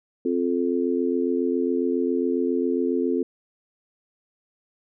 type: harmonic tone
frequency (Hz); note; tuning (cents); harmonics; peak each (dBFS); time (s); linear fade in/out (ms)
87.31; F2; 0; 3 / 4 / 5; -24 / -25 / -26; 0.25-3.23; 5
effects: none